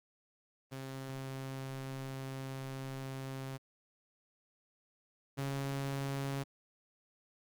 sawtooth tone pair in turn, 133.7 / 137.62 Hz, C3 / C#3, +38 / -12 cents, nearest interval minor second, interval 50 cents, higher second, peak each -36 / -31 dBFS, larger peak second, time 0.71-3.58 / 5.37-6.44 s, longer first, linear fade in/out 20 ms, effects Opus 24 kbps

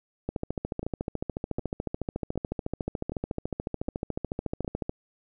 two click trains, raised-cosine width 2 ms, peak -16 / -21 dBFS, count 65 / 6, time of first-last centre 0.29-4.894 / 0.83-4.647 s, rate 13.9 / 1.31 Hz, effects none

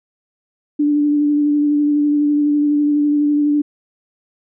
sine tone with vibrato, 293.7 Hz, D4, in tune, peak -12 dBFS, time 0.79-3.62 s, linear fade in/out 10 ms, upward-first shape sine, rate 12 Hz, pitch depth 17 cents each way, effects none

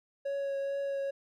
triangle tone with vibrato, 554.4 Hz, C#5, in tune, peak -29 dBFS, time 0.25-1.11 s, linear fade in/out 10 ms, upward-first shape triangle, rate 2.3 Hz, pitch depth 14 cents each way, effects none

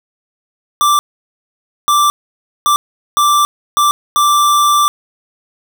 square tone bursts at uneven times, 1174.7 Hz, D6, in tune, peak -9 dBFS, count 6, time 0.81-0.99 / 1.88-2.1 / 2.66-2.76 / 3.17-3.45 / 3.77-3.91 / 4.16-4.88 s, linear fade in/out 0 ms, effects none

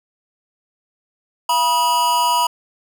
square tone with amplitude modulation, 970 Hz, B5, 31 cents flat, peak -12 dBFS, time 1.49-2.47 s, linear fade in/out 5 ms, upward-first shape sine, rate 283 Hz, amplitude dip 65%, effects none

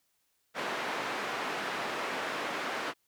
white band-pass noise, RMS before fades -35 dBFS, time 0.54-2.94 s, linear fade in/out 50 ms, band 270 to 1800 Hz, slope 12 dB/octave, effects white hiss -75 dBFS RMS until 3.07 s

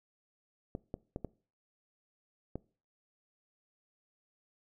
clicks, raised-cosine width 2 ms, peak -24 dBFS, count 5, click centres 0.751 / 0.941 / 1.161 / 1.247 / 2.556 s, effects noise-tail reverb RT60 0.4 s tail -22 dB re dry

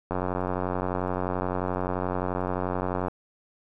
click train, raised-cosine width 1 ms, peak -14 dBFS, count 273, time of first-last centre 0.11-3.083 s, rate 91.5 Hz, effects none

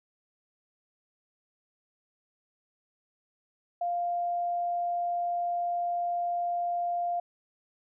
sine tone, 698.5 Hz, F5, in tune, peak -27 dBFS, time 3.81-7.2 s, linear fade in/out 5 ms, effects none

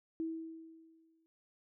sine tone with exponential decay, 324.7 Hz, E4, 26 cents flat, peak -33 dBFS, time 0.2-1.26 s, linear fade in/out 0 ms, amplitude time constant 230 ms, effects none

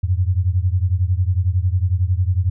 sine beating tone pair, 87.31 / 98.31 Hz, F2 / G2, 0 / +5 cents, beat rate 11 Hz, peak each -17 / -19 dBFS, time 0.03-2.5 s, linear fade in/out 10 ms, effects none

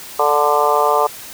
harmonic tone with a mistuned harmonic, 147 Hz, D3, 2 cents sharp, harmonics 3 / 4 / 5 / 6 / 7 / 8, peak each -19 / -19 / -19 / -19 / -19 / -19 dBFS, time 0.19-1.07 s, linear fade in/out 5 ms, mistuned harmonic 8, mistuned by +18 cents, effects white hiss -34 dBFS RMS until 1.33 s

